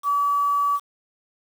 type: tone with quantisation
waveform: sine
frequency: 1145 Hz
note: D6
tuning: 44 cents flat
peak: -18 dBFS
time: 0.03-0.8 s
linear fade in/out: 50 ms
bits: 7
effects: none